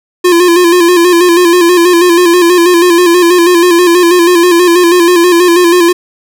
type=tone with vibrato; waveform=square; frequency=349.2 Hz; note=F4; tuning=in tune; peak=-4 dBFS; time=0.24-5.93 s; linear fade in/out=10 ms; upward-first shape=square; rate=6.2 Hz; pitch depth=50 cents each way; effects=none